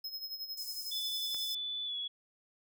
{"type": "tone with tremolo", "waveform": "square", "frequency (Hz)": 5140, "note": "E8", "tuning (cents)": -45, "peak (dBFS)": -37, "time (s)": [0.04, 1.55], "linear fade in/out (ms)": 5, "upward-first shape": "sine", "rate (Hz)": 11, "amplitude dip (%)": 70}
{"type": "high-pass noise", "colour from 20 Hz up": "white", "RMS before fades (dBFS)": -46, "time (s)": [0.57, 1.55], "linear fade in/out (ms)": 5, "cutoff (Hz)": 5300, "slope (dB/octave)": 48}
{"type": "tone with pitch glide", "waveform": "sine", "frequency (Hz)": [3482, 3371], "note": ["A7", "G#7"], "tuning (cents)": [-19, 25], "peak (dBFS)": -35, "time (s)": [0.91, 2.08], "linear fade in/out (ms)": 10, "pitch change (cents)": -56, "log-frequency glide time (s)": [1.85, 1.96]}
{"type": "click", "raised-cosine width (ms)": 0.5, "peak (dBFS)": -35, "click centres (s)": 1.346}
{"effects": []}